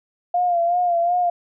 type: tone with vibrato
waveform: sine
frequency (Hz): 698.5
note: F5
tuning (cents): 0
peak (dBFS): -16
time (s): 0.34-1.3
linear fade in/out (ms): 5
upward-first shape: sine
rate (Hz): 2.7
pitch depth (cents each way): 50
effects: none